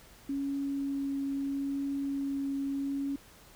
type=tone with vibrato; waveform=sine; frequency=277.2 Hz; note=C#4; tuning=in tune; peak=-30 dBFS; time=0.29-3.16 s; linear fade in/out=5 ms; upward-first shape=triangle; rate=0.78 Hz; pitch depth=9 cents each way; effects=added 41 Hz sine -61 dBFS peak until 3.55 s + pink hiss -56 dBFS RMS until 3.55 s